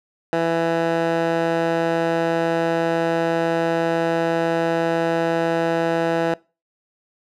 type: tone with band-pass filter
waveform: 15% pulse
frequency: 166 Hz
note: E3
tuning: 12 cents sharp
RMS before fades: -20 dBFS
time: 0.33-6.34 s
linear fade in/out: 0 ms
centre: 790 Hz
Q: 0.82
effects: noise-tail reverb RT60 0.3 s tail -23 dB re dry